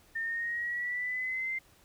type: linear sweep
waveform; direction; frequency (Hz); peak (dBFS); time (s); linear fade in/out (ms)
sine; up; 1806 to 2093; -31; 0.15-1.59; 10
effects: pink hiss -62 dBFS RMS until 1.84 s